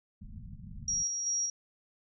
pink low-pass noise, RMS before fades -45 dBFS, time 0.21-1.03 s, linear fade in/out 10 ms, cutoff 230 Hz, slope 96 dB/octave
sine tone with tremolo, 5670 Hz, F8, 25 cents sharp, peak -28 dBFS, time 0.88-1.5 s, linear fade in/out 2 ms, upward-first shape square, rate 2.6 Hz, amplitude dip 35%
effects none

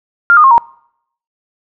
sine tone with pitch steps, 1396.9 / 1223.1 / 1071 / 937.7 Hz, F6 / D#6 / C6 / A#5, 0 / -30 / +40 / +10 cents, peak -3 dBFS, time 0.3-0.58 s, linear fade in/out 0 ms, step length 70 ms, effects noise-tail reverb RT60 0.7 s tail -25 dB re dry

